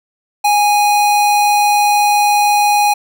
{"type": "tone", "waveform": "square", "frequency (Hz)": 827, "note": "G#5", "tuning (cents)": -8, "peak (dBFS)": -10, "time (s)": [0.44, 2.94], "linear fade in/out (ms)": 10, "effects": []}